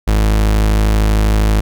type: tone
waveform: 40% pulse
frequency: 52.8 Hz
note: G#1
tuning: 29 cents sharp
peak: -9 dBFS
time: 0.07-1.61 s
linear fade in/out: 10 ms
effects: none